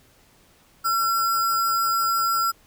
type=tone with sample-and-hold; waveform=sine; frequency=1353 Hz; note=E6; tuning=45 cents sharp; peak=-19 dBFS; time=0.84-2.52 s; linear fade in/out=20 ms; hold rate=6300 Hz; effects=pink hiss -57 dBFS RMS until 2.66 s